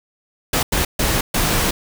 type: noise bursts at uneven times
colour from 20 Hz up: pink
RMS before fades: -18 dBFS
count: 4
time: 0.53-0.63 / 0.72-0.85 / 0.99-1.21 / 1.34-1.71 s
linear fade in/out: 5 ms
effects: none